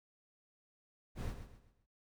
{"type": "noise with echo", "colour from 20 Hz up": "brown", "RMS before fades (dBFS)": -39, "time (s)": [1.15, 1.35], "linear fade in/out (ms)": 50, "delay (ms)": 130, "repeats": 4, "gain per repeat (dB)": -9, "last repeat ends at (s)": 1.87, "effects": []}